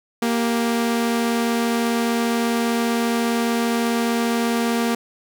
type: tone pair together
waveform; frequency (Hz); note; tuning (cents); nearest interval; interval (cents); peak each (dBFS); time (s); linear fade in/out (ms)
sawtooth; 233.5 / 392; A#3 / G4; +3 / 0; major sixth; 897; -15 / -24; 0.22-4.95; 5
effects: none